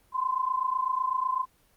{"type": "tone pair together", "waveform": "sine", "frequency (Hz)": [1018.5, 1046.5], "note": ["C6", "C6"], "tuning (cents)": [-47, 0], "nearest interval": "unison", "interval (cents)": 47, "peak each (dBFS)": -28, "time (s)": [0.12, 1.46], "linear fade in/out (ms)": 50, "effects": ["pink hiss -64 dBFS RMS until 1.76 s", "Opus 24 kbps"]}